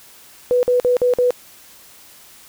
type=tone bursts; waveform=sine; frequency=493.9 Hz; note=B4; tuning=in tune; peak=-12 dBFS; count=5; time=0.51-1.306 s; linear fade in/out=0 ms; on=120 ms; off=49 ms; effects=white hiss -45 dBFS RMS until 2.48 s